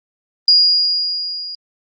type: tone with level ramp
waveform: sine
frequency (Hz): 4863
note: D#8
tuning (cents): -40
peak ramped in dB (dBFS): -6 to -26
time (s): 0.48-1.55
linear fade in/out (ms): 2
effects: Opus 24 kbps